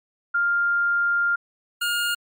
sine / 25% pulse tone pair in turn, 1400 / 1417.9 Hz, F6 / F6, +4 / +26 cents, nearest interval unison, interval 22 cents, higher second, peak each -18 dBFS, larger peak neither, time 0.34-1.36 / 1.81-2.15 s, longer first, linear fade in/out 10 ms, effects MP3 96 kbps

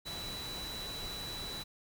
sine tone in noise, 3951 Hz, B7, in tune, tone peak -41 dBFS, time 0.05-1.64 s, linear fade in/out 20 ms, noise pink, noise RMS -44 dBFS, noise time 0.05-1.64 s, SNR 0 dB, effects none

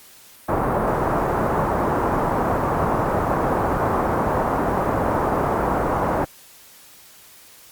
white low-pass noise, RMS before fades -21 dBFS, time 0.48-6.25 s, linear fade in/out 10 ms, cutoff 1100 Hz, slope 24 dB/octave, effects white hiss -47 dBFS RMS until 7.71 s + Opus 48 kbps

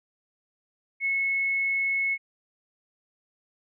sine tone, 2191 Hz, C#7, 21 cents flat, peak -23 dBFS, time 1-2.18 s, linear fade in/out 50 ms, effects none

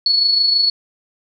sine tone with amplitude modulation, 4397 Hz, C#8, 15 cents flat, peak -10 dBFS, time 0.06-0.7 s, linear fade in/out 2 ms, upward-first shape sine, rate 26.2 Hz, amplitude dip 45%, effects none

